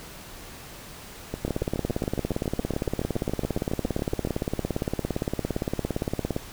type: two click trains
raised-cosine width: 2 ms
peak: -15 / -12 dBFS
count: 22 / 87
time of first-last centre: 1.34-4.273 / 1.45-6.364 s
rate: 7.16 / 17.5 Hz
effects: pink hiss -43 dBFS RMS until 6.52 s